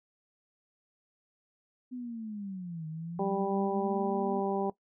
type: linear two-way sweep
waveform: sine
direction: down then up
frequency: 254.9 to 155.56 to 242.8 Hz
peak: -36 dBFS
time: 1.91-4.41 s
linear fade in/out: 20 ms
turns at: 2.87 s
type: harmonic tone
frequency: 196.6 Hz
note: G3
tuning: 5 cents sharp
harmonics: 1 / 2 / 3 / 4 / 5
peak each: -34 / -32 / -38 / -34 / -41 dBFS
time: 3.19-4.7 s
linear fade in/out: 2 ms
effects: noise-tail reverb RT60 0.1 s tail -18 dB re dry